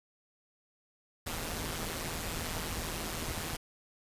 pink noise with amplitude modulation, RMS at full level -34 dBFS, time 1.26-3.57 s, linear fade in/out 10 ms, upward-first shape sine, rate 163 Hz, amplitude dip 65%, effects resampled to 32000 Hz

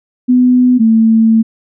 sine tone pair in turn, 250 / 223.7 Hz, B3 / A3, +21 / +29 cents, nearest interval major second, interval 192 cents, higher first, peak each -5 dBFS, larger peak neither, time 0.28-0.79 / 0.79-1.43 s, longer second, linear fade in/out 20 ms, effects none

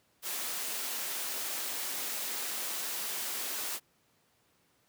white high-pass noise, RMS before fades -36 dBFS, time 0.22-3.8 s, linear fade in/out 50 ms, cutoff 270 Hz, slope 12 dB/octave, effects pink hiss -70 dBFS RMS until 4.88 s + high-pass 100 Hz 12 dB/octave

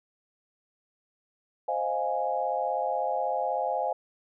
sine chord, F minor seventh, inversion second, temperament equal, 523.3 / 622.3 / 698.5 / 830.6 Hz, C5 / Eb5 / F5 / Ab5, 0 / 0 / 0 / 0 cents, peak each -32 / -33 / -31 / -30 dBFS, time 1.68-3.93 s, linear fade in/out 5 ms, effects none

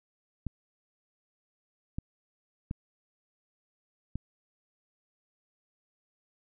clicks, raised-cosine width 5 ms, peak -21 dBFS, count 4, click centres 0.467 / 1.985 / 2.711 / 4.156 s, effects none

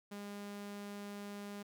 sawtooth tone, 203.4 Hz, G#3, 36 cents flat, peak -40 dBFS, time 0.11-1.63 s, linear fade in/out 10 ms, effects none

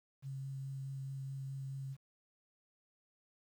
sine tone with vibrato, 135.4 Hz, C#3, 40 cents flat, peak -40 dBFS, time 0.22-1.97 s, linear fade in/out 50 ms, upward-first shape sine, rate 4.7 Hz, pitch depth 10 cents each way, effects 11-bit

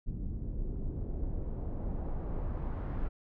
brown noise with low-pass filter sweep, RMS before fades -35 dBFS, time 0.06-3.09 s, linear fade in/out 20 ms, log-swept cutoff 230 to 1500 Hz, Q 1, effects none

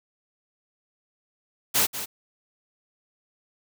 white noise with echo, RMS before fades -21 dBFS, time 1.74-1.87 s, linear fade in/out 20 ms, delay 190 ms, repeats 1, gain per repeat -11 dB, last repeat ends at 2.06 s, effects none

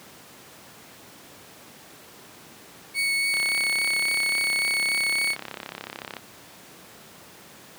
35% pulse tone with vibrato, 2217 Hz, C#7, in tune, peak -20 dBFS, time 2.94-5.36 s, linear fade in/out 50 ms, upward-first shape triangle, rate 3.6 Hz, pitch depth 9 cents each way
click train, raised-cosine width 0.3 ms, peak -17 dBFS, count 96, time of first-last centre 3.34-6.167 s, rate 33.6 Hz
effects pink hiss -47 dBFS RMS until 7.78 s + high-pass 150 Hz 12 dB/octave

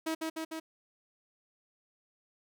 sawtooth tone with echo, 320.7 Hz, E4, 48 cents flat, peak -27 dBFS, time 0.06-0.15 s, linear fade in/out 10 ms, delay 150 ms, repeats 3, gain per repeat -2 dB, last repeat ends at 0.6 s, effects none

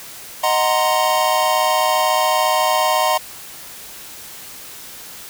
square chord, C half-diminished seventh, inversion first, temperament equal, 622.3 / 740 / 932.3 / 1046.5 Hz, Eb5 / Gb5 / Bb5 / C6, 0 / 0 / 0 / 0 cents, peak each -21 dBFS, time 0.43-3.18 s, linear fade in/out 10 ms, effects white hiss -36 dBFS RMS until 5.29 s

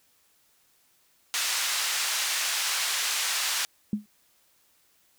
white band-pass noise, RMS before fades -28 dBFS, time 1.34-3.65 s, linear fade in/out 0 ms, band 1100 to 7100 Hz, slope 12 dB/octave
sine tone with exponential decay, 209.2 Hz, G#3, 13 cents sharp, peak -20 dBFS, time 3.93-4.06 s, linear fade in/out 2 ms, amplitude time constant 28 ms
effects white hiss -65 dBFS RMS until 5.18 s

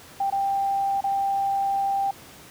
sine tone with dropouts, 789 Hz, G5, 11 cents sharp, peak -21 dBFS, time 0.2-2.11 s, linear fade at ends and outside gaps 5 ms, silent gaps 0.302-0.323 / 1.008-1.039 s, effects pink hiss -46 dBFS RMS until 2.5 s + high-pass 80 Hz 12 dB/octave

